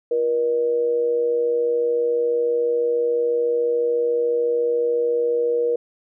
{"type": "tone with amplitude modulation", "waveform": "sine", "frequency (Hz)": 476.9, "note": "A#4", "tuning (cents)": 39, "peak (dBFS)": -15, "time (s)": [0.11, 5.76], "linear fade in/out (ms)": 5, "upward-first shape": "sine", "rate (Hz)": 134, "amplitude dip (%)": 50, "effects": []}